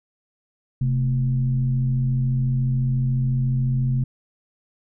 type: tone with frequency modulation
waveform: sine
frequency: 130 Hz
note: C3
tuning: 11 cents flat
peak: -18 dBFS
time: 0.81-4.04 s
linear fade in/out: 5 ms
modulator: 94.1 Hz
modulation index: 0.49
effects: none